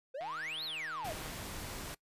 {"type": "exponential two-way sweep", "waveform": "triangle", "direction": "up then down", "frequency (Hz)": [493.9, 4428, 582], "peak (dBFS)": -36, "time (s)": [0.14, 1.13], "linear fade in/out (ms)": 10, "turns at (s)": 0.64}
{"type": "click train", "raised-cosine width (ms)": 0.3, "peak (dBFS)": -34, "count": 175, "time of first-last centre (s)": [0.21, 1.318], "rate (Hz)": 157}
{"type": "noise", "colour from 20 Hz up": "pink", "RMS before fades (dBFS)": -43, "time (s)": [1.04, 1.95], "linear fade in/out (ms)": 10}
{"effects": ["noise-tail reverb RT60 0.1 s tail -21 dB re dry", "resampled to 32000 Hz"]}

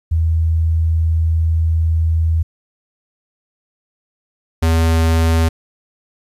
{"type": "tone pair in turn", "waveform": ["sine", "square"], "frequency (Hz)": [81.2, 81.72], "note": ["E2", "E2"], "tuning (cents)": [-26, -14], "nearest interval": "unison", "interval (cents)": 12, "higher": "second", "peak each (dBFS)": -12, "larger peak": "neither", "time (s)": [[0.11, 2.43], [4.62, 5.49]], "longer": "first", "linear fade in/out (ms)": 10, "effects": ["resampled to 32000 Hz", "9-bit"]}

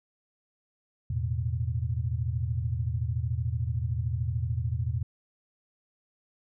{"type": "chord", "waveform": "sine", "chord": "E suspended fourth", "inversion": "none", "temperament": "equal", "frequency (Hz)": [82.41, 110, 123.47], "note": ["E2", "A2", "B2"], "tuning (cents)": [0, 0, 0], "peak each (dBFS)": -31, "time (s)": [1.1, 5.03], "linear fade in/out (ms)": 5, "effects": []}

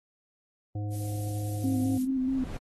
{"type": "harmonic tone", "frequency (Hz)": 103.83, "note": "G#2", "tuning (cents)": 0, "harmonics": [1, 3, 5, 7], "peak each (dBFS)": [-30, -40, -47, -47], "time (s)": [0.75, 1.98], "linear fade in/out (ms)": 5}
{"type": "noise", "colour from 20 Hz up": "violet", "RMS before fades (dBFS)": -41, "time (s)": [0.9, 2.07], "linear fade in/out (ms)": 50}
{"type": "tone with vibrato", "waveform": "sine", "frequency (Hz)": 261.6, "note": "C4", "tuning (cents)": 0, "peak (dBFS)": -25, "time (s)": [1.64, 2.44], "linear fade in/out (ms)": 2, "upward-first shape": "square", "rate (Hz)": 4.7, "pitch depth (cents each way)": 28}
{"type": "noise with exponential growth", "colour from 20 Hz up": "brown", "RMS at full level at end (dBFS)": -32, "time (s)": [1.74, 2.57], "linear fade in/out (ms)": 2, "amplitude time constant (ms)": 180}
{"effects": ["AAC 32 kbps"]}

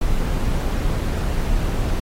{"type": "noise", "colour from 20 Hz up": "brown", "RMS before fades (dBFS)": -20, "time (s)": [0.01, 2], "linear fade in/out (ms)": 5, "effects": ["AAC 48 kbps"]}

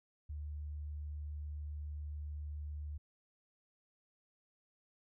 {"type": "tone", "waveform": "sine", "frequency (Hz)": 74.4, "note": "D2", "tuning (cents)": 23, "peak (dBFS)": -40, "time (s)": [0.29, 2.98], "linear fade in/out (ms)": 10, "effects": []}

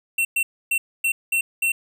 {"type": "tone bursts at uneven times", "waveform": "square", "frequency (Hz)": 2713, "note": "E7", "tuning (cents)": 49, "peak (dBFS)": -19, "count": 6, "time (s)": [[0.18, 0.25], [0.36, 0.43], [0.71, 0.78], [1.04, 1.12], [1.32, 1.41], [1.62, 1.72]], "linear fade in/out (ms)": 5, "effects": []}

